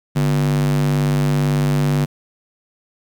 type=tone with high-pass filter; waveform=square; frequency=49 Hz; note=G1; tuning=in tune; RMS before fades=-17 dBFS; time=0.15-2.06 s; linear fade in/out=20 ms; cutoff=170 Hz; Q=5.7; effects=8-bit